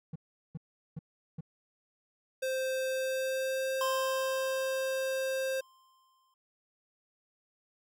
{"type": "tone bursts", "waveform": "triangle", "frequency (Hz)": 159.1, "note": "D#3", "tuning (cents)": 39, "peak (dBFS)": -34, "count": 4, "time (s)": [0.13, 1.408], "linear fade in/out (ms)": 5, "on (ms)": 27, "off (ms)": 390}
{"type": "tone with pitch glide", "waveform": "square", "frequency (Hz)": [523, 529.1], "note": ["C5", "C5"], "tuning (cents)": [-1, 19], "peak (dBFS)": -31, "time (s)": [2.42, 5.61], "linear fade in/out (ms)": 10, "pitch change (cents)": 20, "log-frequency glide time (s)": [2.88, 3.79]}
{"type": "tone with exponential decay", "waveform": "square", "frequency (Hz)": 1046.5, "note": "C6", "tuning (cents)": 0, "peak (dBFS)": -31, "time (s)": [3.81, 6.34], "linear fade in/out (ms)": 2, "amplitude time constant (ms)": 550}
{"effects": []}